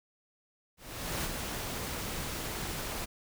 pink noise with ADSR envelope, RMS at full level -33 dBFS, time 0.77-3.06 s, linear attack 470 ms, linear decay 30 ms, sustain -4 dB, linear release 19 ms, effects none

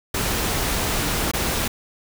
pink noise with dropouts, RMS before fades -23 dBFS, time 0.14-1.68 s, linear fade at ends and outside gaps 5 ms, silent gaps 1.315-1.335 s, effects none

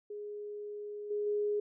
sine tone with level steps, 415.3 Hz, G#4, in tune, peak -39 / -31 / -29 dBFS, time 0.1-1.6 s, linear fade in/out 5 ms, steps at 1.1 / 1.26 s, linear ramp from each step 10 ms, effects none

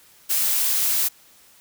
blue noise, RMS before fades -21 dBFS, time 0.29-1.09 s, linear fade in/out 20 ms, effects white hiss -53 dBFS RMS until 1.6 s

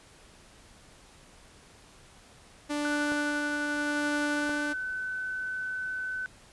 sawtooth tone with tremolo, 293.7 Hz, D4, in tune, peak -24 dBFS, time 2.69-4.74 s, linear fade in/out 20 ms, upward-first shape sine, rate 0.83 Hz, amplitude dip 35%
sine tone with pitch glide, 1480 to 1512.8 Hz, F#6 to F#6, 0 to +38 cents, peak -31 dBFS, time 2.85-6.26 s, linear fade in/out 0 ms, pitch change +38 cents, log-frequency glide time 4.29-4.7 s
clicks, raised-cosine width 1 ms, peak -25 dBFS, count 2, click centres 3.12 / 4.494 s
effects pink hiss -55 dBFS RMS until 6.52 s + resampled to 24000 Hz

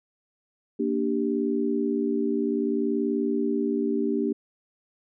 sine chord, G minor, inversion first, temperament equal, 233.1 / 293.7 / 392 Hz, Bb3 / D4 / G4, 0 / 0 / 0 cents, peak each -27 dBFS, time 0.79-4.33 s, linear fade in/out 10 ms, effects none

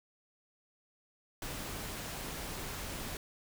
pink noise, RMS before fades -41 dBFS, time 1.42-3.17 s, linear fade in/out 2 ms, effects none

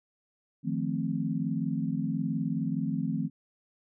sine chord, F dominant seventh, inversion third, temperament equal, 155.56 / 174.61 / 220 / 261.6 Hz, Eb3 / F3 / A3 / C4, 0 / 0 / 0 / 0 cents, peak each -33 dBFS, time 0.63-3.3 s, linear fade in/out 50 ms, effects none

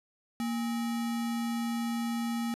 sine tone with sample-and-hold, 233.1 Hz, A#3, in tune, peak -29 dBFS, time 0.4-2.54 s, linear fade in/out 0 ms, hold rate 1050 Hz, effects resampled to 32000 Hz

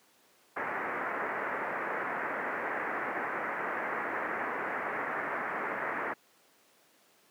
white low-pass noise, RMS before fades -34 dBFS, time 0.56-6.14 s, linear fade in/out 10 ms, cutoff 2000 Hz, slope 48 dB/octave, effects pink hiss -64 dBFS RMS until 7.3 s + high-pass 300 Hz 12 dB/octave

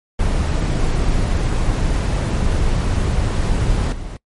brown noise with level steps, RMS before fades -17 / -28 dBFS, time 0.19-4.17 s, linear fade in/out 5 ms, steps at 3.92 s, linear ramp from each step 5 ms, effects noise-tail reverb RT60 0.1 s tail -23 dB re dry + MP3 48 kbps

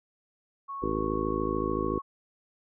sine tone, 1104 Hz, C#6, 7 cents flat, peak -34 dBFS, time 0.68-2.02 s, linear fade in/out 20 ms
harmonic tone, 53.6 Hz, A1, 45 cents flat, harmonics 1 / 2 / 3 / 4 / 5 / 6 / 7 / 8 / 9, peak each -37 / -40 / -40 / -39 / -35 / -34 / -32 / -37 / -36 dBFS, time 0.82-1.99 s, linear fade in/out 10 ms
effects none

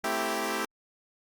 10% pulse chord, A minor seventh, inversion none, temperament equal, 220 / 261.6 / 329.6 / 392 Hz, A3 / C4 / E4 / G4, 0 / 0 / 0 / 0 cents, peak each -26 / -28 / -26 / -24 dBFS, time 0.04-0.65 s, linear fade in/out 2 ms, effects Opus 48 kbps

